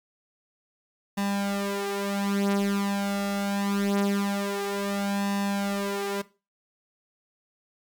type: tone with flanger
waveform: sawtooth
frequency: 200 Hz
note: G3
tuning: 35 cents sharp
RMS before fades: -28 dBFS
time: 1.17-6.22 s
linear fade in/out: 10 ms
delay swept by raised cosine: 1.1 to 6.5 ms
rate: 0.24 Hz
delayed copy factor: +0.75
effects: noise-tail reverb RT60 0.3 s tail -18 dB re dry + Opus 48 kbps